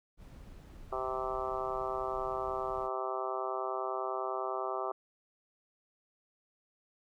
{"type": "noise", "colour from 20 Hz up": "brown", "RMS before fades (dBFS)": -50, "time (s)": [0.17, 2.9], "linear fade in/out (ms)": 50}
{"type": "harmonic tone", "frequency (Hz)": 130, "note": "C3", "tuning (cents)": -11, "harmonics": [3, 4, 5, 6, 7, 8, 9, 10], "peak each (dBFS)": [-39, -43, -39, -41, -44, -44, -39, -45], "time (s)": [0.92, 4.92], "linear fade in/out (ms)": 5}
{"effects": []}